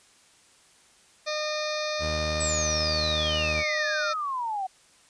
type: harmonic tone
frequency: 609 Hz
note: D#5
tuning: 37 cents flat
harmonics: 1 / 2 / 3 / 4 / 6 / 7 / 8 / 9 / 10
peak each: -30 / -36 / -38 / -37 / -38 / -38 / -39 / -42 / -43 dBFS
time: 1.26-4.14 s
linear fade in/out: 20 ms
type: tone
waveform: sawtooth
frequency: 77.78 Hz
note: D#2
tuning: in tune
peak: -26 dBFS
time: 1.99-3.64 s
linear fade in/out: 50 ms
type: exponential sweep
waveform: sine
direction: down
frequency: 8070 to 740 Hz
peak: -27 dBFS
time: 2.4-4.67 s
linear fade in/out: 10 ms
effects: white hiss -58 dBFS RMS until 5.09 s + resampled to 22050 Hz